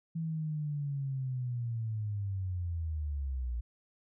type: linear sweep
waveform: sine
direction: down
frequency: 164.81 to 57.4 Hz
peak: -32 dBFS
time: 0.15-3.61 s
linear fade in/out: 10 ms
effects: none